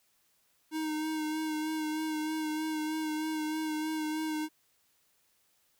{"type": "tone with vibrato", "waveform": "square", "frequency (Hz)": 311.1, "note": "D#4", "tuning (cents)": 0, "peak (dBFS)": -32, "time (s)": [0.71, 4.49], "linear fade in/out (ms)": 50, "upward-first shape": "sine", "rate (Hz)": 3.2, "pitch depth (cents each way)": 23, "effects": ["white hiss -71 dBFS RMS until 5.79 s"]}